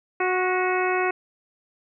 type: harmonic tone with a mistuned harmonic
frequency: 367.1 Hz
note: F#4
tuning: 14 cents flat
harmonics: 1 / 2 / 3 / 4 / 5 / 6 / 7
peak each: -24 / -27 / -29 / -30 / -31 / -32 / -32 dBFS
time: 0.2-1.11 s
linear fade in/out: 5 ms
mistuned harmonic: 5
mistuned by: +44 cents
effects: none